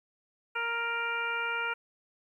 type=harmonic tone with a mistuned harmonic; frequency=466.2 Hz; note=A#4; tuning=in tune; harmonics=1 / 2 / 3 / 4 / 5 / 6; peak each=-41 / -37 / -32 / -43 / -36 / -41 dBFS; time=0.55-1.74 s; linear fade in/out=10 ms; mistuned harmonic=5; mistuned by=+26 cents; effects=11-bit